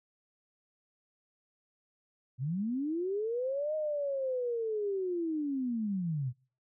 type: linear two-way sweep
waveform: sine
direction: up then down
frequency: 118 to 625 to 118 Hz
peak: -30 dBFS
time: 2.38-6.33 s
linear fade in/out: 50 ms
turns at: 3.75 s
effects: noise-tail reverb RT60 0.4 s tail -24 dB re dry